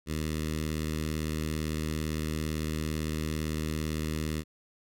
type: tone with notch filter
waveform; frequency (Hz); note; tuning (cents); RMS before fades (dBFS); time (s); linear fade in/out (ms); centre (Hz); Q
10% pulse; 77.78; D#2; 0; -32; 0.06-4.44; 50; 780; 0.51
effects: AAC 64 kbps